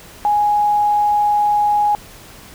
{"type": "tone", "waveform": "sine", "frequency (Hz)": 830.6, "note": "G#5", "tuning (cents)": 0, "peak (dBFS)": -12, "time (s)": [0.25, 1.95], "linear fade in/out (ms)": 0, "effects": ["pink hiss -40 dBFS RMS until 2.54 s"]}